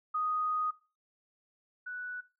sine tone pair in turn, 1244.5 / 1480 Hz, D#6 / F#6, 0 / 0 cents, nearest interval minor third, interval 300 cents, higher second, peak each -29 / -37 dBFS, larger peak first, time 0.14-0.71 / 1.86-2.21 s, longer first, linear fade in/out 10 ms, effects noise-tail reverb RT60 0.3 s tail -18 dB re dry

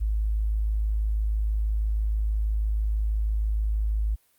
sine tone, 53.1 Hz, G#1, 39 cents sharp, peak -22 dBFS, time 0-4.16 s, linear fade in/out 20 ms, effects white hiss -65 dBFS RMS until 4.38 s + Opus 32 kbps

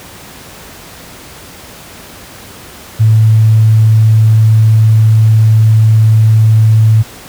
sine tone, 110 Hz, A2, in tune, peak -3 dBFS, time 2.99-7.03 s, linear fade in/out 20 ms, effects pink hiss -32 dBFS RMS until 7.28 s + high-pass 60 Hz 12 dB/octave

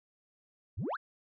sine exponential sweep, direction up, 73.42 to 1760 Hz, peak -30 dBFS, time 0.77-0.97 s, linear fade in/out 20 ms, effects tanh soft clip ceiling -31 dBFS

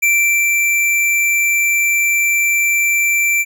square tone with ADSR envelope, 2345 Hz, D7, 3 cents flat, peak -11 dBFS, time 0.02-3.45 s, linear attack 14 ms, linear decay 430 ms, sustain -2 dB, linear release 42 ms, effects none

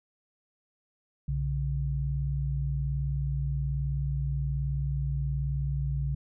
sine tone pair together, 61.74 / 140.54 Hz, B1 / C#3, 0 / +24 cents, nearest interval octave + major second, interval 1424 cents, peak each -30 / -29 dBFS, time 1.28-6.15 s, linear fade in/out 5 ms, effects none

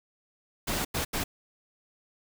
pink noise bursts at uneven times, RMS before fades -30 dBFS, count 3, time 0.67-0.85 / 0.94-1.05 / 1.13-1.24 s, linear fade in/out 10 ms, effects none

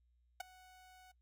sawtooth tone with ADSR envelope, 741 Hz, F#5, 2 cents sharp, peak -33 dBFS, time 0.4-1.12 s, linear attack 6 ms, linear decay 10 ms, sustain -22 dB, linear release 10 ms, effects noise-tail reverb RT60 0.1 s tail -20 dB re dry + added 60 Hz sine -70 dBFS peak until 1.21 s

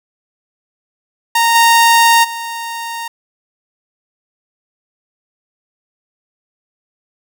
sawtooth tone with level steps, 926 Hz, A#5, 12 cents flat, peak -6 / -3 / -18 dBFS, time 1.35-3.08 s, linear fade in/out 5 ms, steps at 1.54 / 2.23 s, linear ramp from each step 20 ms, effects none

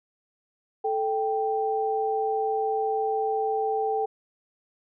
sine tone pair together, 438 / 784 Hz, A4 / G5, -8 / 0 cents, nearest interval minor seventh, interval 1008 cents, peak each -26 dBFS, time 0.84-4.06 s, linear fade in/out 10 ms, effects none

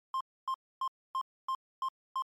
triangle tone bursts, 1055 Hz, C6, 14 cents sharp, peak -28 dBFS, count 7, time 0.14-2.222 s, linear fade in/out 2 ms, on 66 ms, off 270 ms, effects MP3 96 kbps

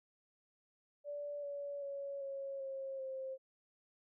sine tone with pitch steps, 580 / 569.4 / 559 / 548.7 / 538.7 / 528.8 Hz, D5 / C#5 / C#5 / C#5 / C#5 / C5, -22 / +46 / +14 / -18 / -50 / +18 cents, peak -40 dBFS, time 1.04-3.38 s, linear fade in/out 50 ms, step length 390 ms, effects none

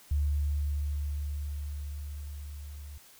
sine tone with level ramp, 72.7 Hz, D2, 17 cents flat, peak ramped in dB -24 to -41 dBFS, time 0.11-2.98 s, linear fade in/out 5 ms, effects white hiss -56 dBFS RMS until 3.19 s

